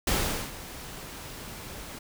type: noise with ADSR envelope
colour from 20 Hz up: pink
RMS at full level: -25 dBFS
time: 0.07-1.99 s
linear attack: 5 ms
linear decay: 430 ms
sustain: -16 dB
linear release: 8 ms
effects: none